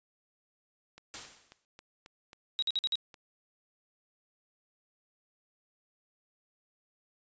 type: click train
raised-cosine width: 0.2 ms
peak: -33 dBFS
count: 9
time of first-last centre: 0.98-3.142 s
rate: 3.7 Hz
type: noise with exponential decay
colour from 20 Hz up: white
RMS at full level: -39 dBFS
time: 1.14-1.65 s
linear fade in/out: 0 ms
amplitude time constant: 110 ms
type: tone bursts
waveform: sine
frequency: 3832 Hz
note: A#7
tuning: 47 cents sharp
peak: -27 dBFS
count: 5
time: 2.59-2.955 s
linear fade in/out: 0 ms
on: 33 ms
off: 50 ms
effects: resampled to 16000 Hz